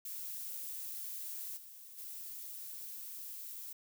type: noise with level steps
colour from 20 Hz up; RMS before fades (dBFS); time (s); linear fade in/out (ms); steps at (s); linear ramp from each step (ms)
violet; -43 / -53 / -46; 0.05-3.73; 5; 1.56 / 1.97; 20
effects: none